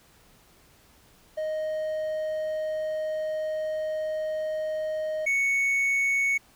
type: tone pair in turn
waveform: triangle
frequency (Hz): 622.3 / 2218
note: D#5 / C#7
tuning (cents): 0 / 0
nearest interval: octave + minor seventh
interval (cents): 2200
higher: second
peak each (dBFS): -25 / -20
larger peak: second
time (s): 1.37-5.26 / 5.26-6.38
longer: first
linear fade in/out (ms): 10
effects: pink hiss -58 dBFS RMS until 6.55 s